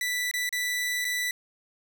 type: tone with dropouts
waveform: sawtooth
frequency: 1975.5 Hz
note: B6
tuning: in tune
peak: -23 dBFS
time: 0.01-1.31 s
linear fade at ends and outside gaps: 2 ms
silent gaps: 0.313-0.338 / 0.492-0.526 / 1.046-1.05 s
effects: none